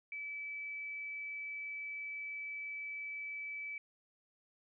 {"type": "tone", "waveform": "sine", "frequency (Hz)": 2303, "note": "D7", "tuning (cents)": -34, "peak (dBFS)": -40, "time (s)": [0.12, 3.78], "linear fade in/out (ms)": 2, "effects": []}